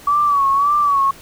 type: tone with vibrato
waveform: sine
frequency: 1137 Hz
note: C#6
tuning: 44 cents sharp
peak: -12 dBFS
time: 0.07-1.11 s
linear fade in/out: 5 ms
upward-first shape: sine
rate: 1.8 Hz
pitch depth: 70 cents each way
effects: pink hiss -41 dBFS RMS until 1.21 s